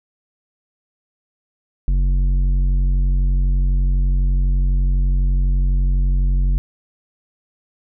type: tone with tanh clipping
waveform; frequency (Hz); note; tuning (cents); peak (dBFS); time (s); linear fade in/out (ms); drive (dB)
sine; 46; F#1; -9; -15; 1.88-6.58; 0; 9
effects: none